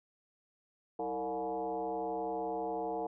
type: tone with frequency modulation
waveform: sine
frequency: 587.3 Hz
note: D5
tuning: in tune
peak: -33 dBFS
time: 0.99-3.07 s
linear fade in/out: 5 ms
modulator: 132 Hz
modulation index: 2
effects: none